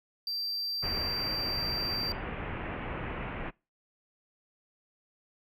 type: tone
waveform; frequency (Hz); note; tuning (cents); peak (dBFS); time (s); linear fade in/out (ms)
triangle; 4699; D8; 0; -30; 0.27-2.12; 2
type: low-pass noise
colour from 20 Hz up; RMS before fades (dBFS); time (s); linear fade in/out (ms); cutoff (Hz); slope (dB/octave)
pink; -37; 0.82-3.51; 20; 2700; 48
effects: noise-tail reverb RT60 0.3 s tail -25 dB re dry